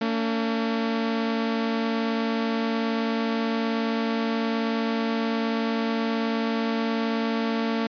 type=tone pair together; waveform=sawtooth; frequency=226.3 / 285.1 Hz; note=A3 / C#4; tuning=+49 / +49 cents; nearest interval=major third; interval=400 cents; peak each=-20 / -27 dBFS; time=0.01-7.87 s; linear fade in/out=5 ms; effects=resampled to 11025 Hz